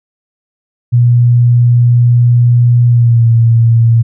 sine tone with pitch glide, 120.7 to 115.52 Hz, B2 to A#2, -39 to -15 cents, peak -4 dBFS, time 0.92-4.03 s, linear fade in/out 20 ms, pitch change -76 cents, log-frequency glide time 2.87-3.27 s, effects none

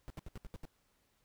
brown noise bursts, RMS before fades -44 dBFS, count 7, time 0.08-0.653 s, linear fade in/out 0 ms, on 21 ms, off 71 ms, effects pink hiss -75 dBFS RMS until 1.24 s

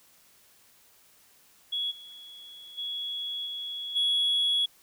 sine tone with level steps, 3356 Hz, G#7, 17 cents sharp, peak -27 / -44 / -31 / -33 / -21 dBFS, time 1.72-4.66 s, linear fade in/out 10 ms, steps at 1.9 / 2.77 / 3.45 / 3.95 s, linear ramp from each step 20 ms, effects tanh soft clip ceiling -20 dBFS + white hiss -60 dBFS RMS until 4.82 s

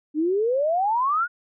sine exponential sweep, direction up, 292.1 to 1480 Hz, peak -19 dBFS, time 0.14-1.28 s, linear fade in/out 50 ms, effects none

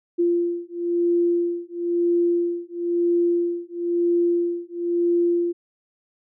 sine beating tone pair, 345.1 / 346.1 Hz, F4 / F4, -21 / -16 cents, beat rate 1 Hz, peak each -22 dBFS, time 0.18-5.53 s, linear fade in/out 20 ms, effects none

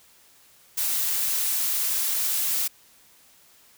blue noise, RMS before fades -25 dBFS, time 0.77-2.68 s, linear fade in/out 10 ms, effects white hiss -56 dBFS RMS until 3.77 s

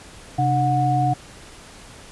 sine tone cluster, 132.4 / 300 / 730 Hz, C3 / D4 / F#5, +21 / +37 / -24 cents, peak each -20 / -27 / -19 dBFS, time 0.38-1.14 s, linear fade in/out 10 ms, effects pink hiss -43 dBFS RMS until 2.11 s + resampled to 24000 Hz

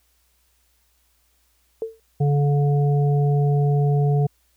sine tone with exponential decay, 448.1 Hz, A4, 32 cents sharp, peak -20 dBFS, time 1.82-2 s, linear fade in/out 1 ms, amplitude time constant 39 ms
harmonic tone, 143.7 Hz, D3, 37 cents flat, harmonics 1 / 3 / 5, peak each -16 / -26 / -30 dBFS, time 2.2-4.27 s, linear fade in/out 10 ms
effects added 60 Hz sine -65 dBFS peak until 4.56 s + white hiss -65 dBFS RMS until 4.56 s

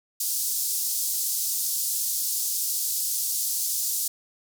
white band-pass noise, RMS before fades -27 dBFS, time 0.2-4.08 s, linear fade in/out 5 ms, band 4900 to 16000 Hz, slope 24 dB/octave, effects none

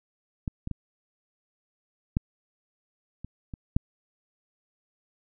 clicks, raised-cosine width 5 ms, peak -17 / -20 / -19 / -11 / -25 / -24 / -9 dBFS, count 7, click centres 0.478 / 0.674 / 0.713 / 2.169 / 3.246 / 3.538 / 3.765 s, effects none

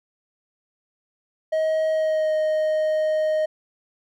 triangle tone with pitch glide, 632 to 621.5 Hz, D#5 to D#5, +27 to -2 cents, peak -17 dBFS, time 1.52-3.46 s, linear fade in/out 10 ms, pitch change -29 cents, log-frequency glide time 1.91-2.34 s, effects none

